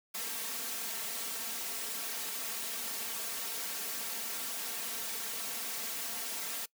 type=noise with comb filter; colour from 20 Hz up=white; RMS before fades=-38 dBFS; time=0.14-6.66 s; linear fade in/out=10 ms; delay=4.4 ms; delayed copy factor=+0.95; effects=noise-tail reverb RT60 0.1 s tail -22 dB re dry + high-pass 200 Hz 12 dB/octave